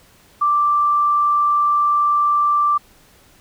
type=tone; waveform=sine; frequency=1174.7 Hz; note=D6; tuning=in tune; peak=-13 dBFS; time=0.41-2.78 s; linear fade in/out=10 ms; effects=pink hiss -51 dBFS RMS until 3.4 s